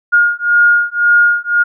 sine beating tone pair, 1424 / 1425.9 Hz, F6 / F6, +33 / +36 cents, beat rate 1.9 Hz, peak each -11 dBFS, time 0.12-1.64 s, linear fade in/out 20 ms, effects none

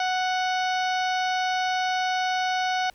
harmonic tone with a mistuned harmonic, 740 Hz, F#5, in tune, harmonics 1 / 2 / 3 / 4 / 5 / 6 / 7 / 8, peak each -24 / -30 / -34 / -36 / -38 / -40 / -41 / -42 dBFS, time 0-2.9 s, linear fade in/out 2 ms, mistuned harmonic 6, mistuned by -20 cents, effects pink hiss -59 dBFS RMS until 2.94 s

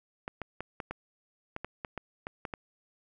clicks, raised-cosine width 0.5 ms, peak -21 dBFS, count 12, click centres 0.279 / 0.417 / 0.606 / 0.802 / 0.91 / 1.564 / 1.646 / 1.848 / 1.977 / 2.269 / 2.452 / 2.538 s, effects none

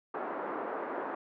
pink band-pass noise, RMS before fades -37 dBFS, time 0.14-1.15 s, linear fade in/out 5 ms, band 310 to 1400 Hz, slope 24 dB/octave, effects none

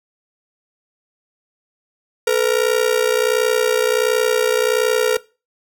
45% pulse ring-modulated tone, 467.4 Hz, A#4, 5 cents sharp, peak -11 dBFS, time 2.27-5.17 s, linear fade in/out 0 ms, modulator 30.7 Hz, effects noise-tail reverb RT60 0.3 s tail -20 dB re dry

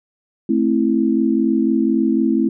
sine chord, A minor, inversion none, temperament just, 220 / 264 / 330 Hz, A3 / C4 / E4, 0 / +16 / +2 cents, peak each -18 dBFS, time 0.49-2.49 s, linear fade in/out 5 ms, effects none

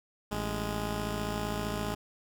10% pulse tone pair together, 55.27 / 207.7 Hz, A1 / G#3, +8 / 0 cents, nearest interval octave + major seventh, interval 2292 cents, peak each -26 dBFS, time 0.31-1.95 s, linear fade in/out 10 ms, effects none

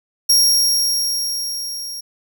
sawtooth tone with level ramp, 5588 Hz, F8, in tune, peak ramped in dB -7 to -25 dBFS, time 0.29-2.01 s, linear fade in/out 10 ms, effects none

